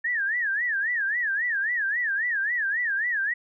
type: tone with vibrato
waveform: sine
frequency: 1759 Hz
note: A6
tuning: 1 cent flat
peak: -23 dBFS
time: 0.04-3.34 s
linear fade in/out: 10 ms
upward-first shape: sine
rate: 3.7 Hz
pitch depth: 200 cents each way
effects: none